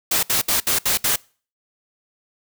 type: noise bursts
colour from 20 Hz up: white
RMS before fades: -19 dBFS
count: 6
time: 0.11-1.16 s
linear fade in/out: 5 ms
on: 120 ms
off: 66 ms
effects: noise-tail reverb RT60 0.4 s tail -24 dB re dry